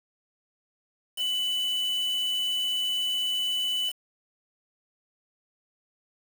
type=tone with quantisation; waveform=triangle; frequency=2986 Hz; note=F#7; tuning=15 cents sharp; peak=-24 dBFS; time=1.16-3.93 s; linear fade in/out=50 ms; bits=6; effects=none